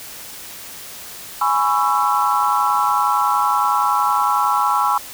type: chord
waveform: sine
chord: C# minor seventh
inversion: second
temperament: just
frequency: 831.5 / 997.9 / 1108.7 / 1330.5 Hz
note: G#5 / B5 / C#6 / E6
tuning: +2 / +18 / 0 / +16 cents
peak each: -20 dBFS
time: 1.41-4.98 s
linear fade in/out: 5 ms
effects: white hiss -35 dBFS RMS until 5.13 s